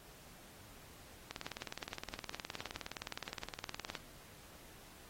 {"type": "click train", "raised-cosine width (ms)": 0.2, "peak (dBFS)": -23, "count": 52, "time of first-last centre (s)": [1.31, 3.952], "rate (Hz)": 19.3, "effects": ["pink hiss -58 dBFS RMS until 5.09 s", "AAC 48 kbps"]}